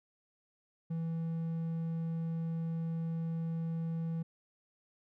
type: tone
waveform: triangle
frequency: 164.4 Hz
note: E3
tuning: 4 cents flat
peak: -31 dBFS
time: 0.9-4.23 s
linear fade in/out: 10 ms
effects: none